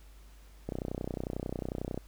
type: click train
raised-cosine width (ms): 2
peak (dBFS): -21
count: 41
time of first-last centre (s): 0.69-1.976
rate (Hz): 31.1
effects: added 50 Hz sine -51 dBFS peak until 2.07 s + pink hiss -62 dBFS RMS until 2.07 s